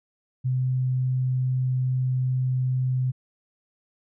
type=tone; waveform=sine; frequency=128.4 Hz; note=C3; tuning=32 cents flat; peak=-21 dBFS; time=0.44-3.12 s; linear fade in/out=20 ms; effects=none